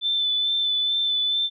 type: tone with vibrato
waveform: sine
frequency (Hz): 3520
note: A7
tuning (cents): 0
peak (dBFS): -20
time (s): 0.01-1.5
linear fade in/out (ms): 50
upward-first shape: sine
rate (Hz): 2.3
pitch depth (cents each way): 19
effects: none